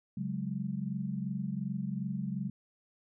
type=chord; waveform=sine; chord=C# suspended fourth; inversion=none; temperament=equal; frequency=138.59 / 185 / 207.7 Hz; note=C#3 / F#3 / G#3; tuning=0 / 0 / 0 cents; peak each=-38 / -36 / -37 dBFS; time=0.17-2.5 s; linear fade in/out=5 ms; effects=none